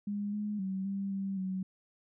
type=tone with pitch steps; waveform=sine; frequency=204.4 / 208.9 / 190.8 / 196.9 / 194.9 / 188 Hz; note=G#3 / G#3 / G3 / G3 / G3 / F#3; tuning=-27 / +10 / -47 / +8 / -10 / +28 cents; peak=-32 dBFS; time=0.07-1.63 s; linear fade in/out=5 ms; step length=260 ms; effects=none